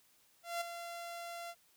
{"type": "tone with ADSR envelope", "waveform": "sawtooth", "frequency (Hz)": 686, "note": "F5", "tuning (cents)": -31, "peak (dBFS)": -30, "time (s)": [0.43, 1.55], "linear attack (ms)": 180, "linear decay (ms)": 12, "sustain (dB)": -9, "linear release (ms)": 53, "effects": ["white hiss -69 dBFS RMS until 1.76 s"]}